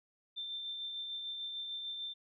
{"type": "tone with tremolo", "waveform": "sine", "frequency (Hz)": 3568, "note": "A7", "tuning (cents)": 23, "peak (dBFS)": -37, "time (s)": [0.36, 2.14], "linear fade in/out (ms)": 20, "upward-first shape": "triangle", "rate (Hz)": 6.7, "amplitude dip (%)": 35, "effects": []}